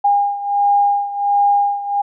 sine beating tone pair, 810 / 811.4 Hz, G#5 / G#5, -43 / -41 cents, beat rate 1.4 Hz, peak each -14 / -18 dBFS, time 0.04-2.02 s, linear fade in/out 10 ms, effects none

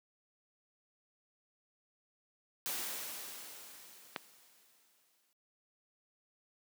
white noise with exponential decay, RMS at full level -37 dBFS, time 2.66-5.33 s, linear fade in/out 0 ms, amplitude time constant 580 ms
click, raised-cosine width 0.3 ms, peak -19 dBFS, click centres 4.162 s
effects noise-tail reverb RT60 0.2 s tail -26 dB re dry + high-pass 200 Hz 12 dB/octave

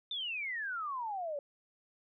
sine exponential sweep, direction down, 3629 to 554.4 Hz, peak -35 dBFS, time 0.11-1.39 s, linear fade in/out 2 ms, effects none

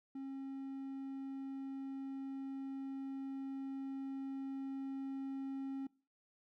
triangle tone with level ramp, 270.4 Hz, C#4, 43 cents flat, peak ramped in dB -40 to -37 dBFS, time 0.15-5.87 s, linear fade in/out 5 ms, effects noise-tail reverb RT60 0.4 s tail -24 dB re dry

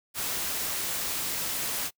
white noise, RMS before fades -31 dBFS, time 0.14-1.91 s, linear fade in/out 50 ms, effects noise-tail reverb RT60 0.1 s tail -25 dB re dry

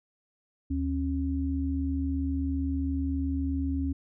sine tone pair together, 76.27 / 271.8 Hz, D#2 / C#4, -34 / -34 cents, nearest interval octave + minor seventh, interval 2200 cents, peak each -29 / -29 dBFS, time 0.7-3.93 s, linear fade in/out 10 ms, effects none

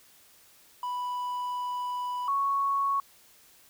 triangle / sine tone pair in turn, 987.8 / 1108.8 Hz, B5 / C#6, 0 / 0 cents, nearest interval major second, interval 200 cents, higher second, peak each -28 / -24 dBFS, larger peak second, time 0.83-2.28 / 2.28-3 s, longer first, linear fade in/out 2 ms, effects white hiss -58 dBFS RMS until 3.69 s

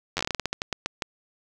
slowing click train, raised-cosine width 0.2 ms, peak -9 dBFS, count 16, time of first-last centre 0.17-1.022 s, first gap 10 ms, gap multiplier 1.22, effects none

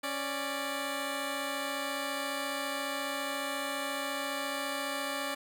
10% pulse tone pair together, 276.4 / 587.3 Hz, C#4 / D5, -5 / 0 cents, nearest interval octave + minor second, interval 1305 cents, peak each -28 / -27 dBFS, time 0.03-5.35 s, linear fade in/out 10 ms, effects none

